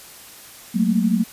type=tone cluster; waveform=sine; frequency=187 / 219.3 / 231.8 Hz; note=F#3 / A3 / A#3; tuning=+19 / -6 / -10 cents; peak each=-20 dBFS; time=0.74-1.24 s; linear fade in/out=20 ms; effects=white hiss -42 dBFS RMS until 1.32 s + resampled to 32000 Hz